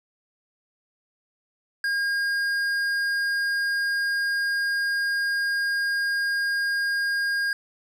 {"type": "tone with hard clipping", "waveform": "triangle", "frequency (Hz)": 1620, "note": "G#6", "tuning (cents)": -43, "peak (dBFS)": -24, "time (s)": [1.84, 7.53], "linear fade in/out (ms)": 2, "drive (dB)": 13, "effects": []}